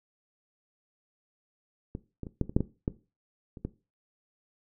clicks, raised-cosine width 3 ms, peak -22 / -23 / -27 / -13 / -25 / -9 / -15 / -14 / -30 / -19 dBFS, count 10, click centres 1.951 / 2.233 / 2.268 / 2.413 / 2.495 / 2.565 / 2.606 / 2.879 / 3.572 / 3.65 s, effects noise-tail reverb RT60 0.3 s tail -17 dB re dry

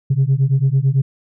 sine beating tone pair, 130.81 / 139.81 Hz, C3 / C#3, 0 / +15 cents, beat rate 9 Hz, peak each -14 dBFS, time 0.1-1.02 s, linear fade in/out 10 ms, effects tanh soft clip ceiling -8 dBFS

